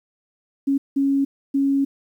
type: tone bursts at uneven times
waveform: sine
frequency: 276 Hz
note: C#4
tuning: 7 cents flat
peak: -16 dBFS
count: 3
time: 0.67-0.78 / 0.96-1.25 / 1.54-1.85 s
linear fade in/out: 10 ms
effects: 9-bit